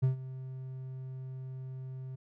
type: tone with ADSR envelope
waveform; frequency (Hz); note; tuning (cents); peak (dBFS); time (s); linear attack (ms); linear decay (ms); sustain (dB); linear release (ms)
triangle; 130.6; C3; -3; -20; 0.02-2.16; 18; 120; -17; 12
effects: none